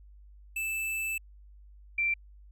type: tone pair in turn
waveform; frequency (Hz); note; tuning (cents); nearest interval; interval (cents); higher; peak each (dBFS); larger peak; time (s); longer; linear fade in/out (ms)
square / sine; 2637 / 2352; E7 / D7; 0 / +2; major second; 198; first; -31 / -25; second; 0.56-1.18 / 1.98-2.14; first; 5
effects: added 50 Hz sine -50 dBFS peak until 2.51 s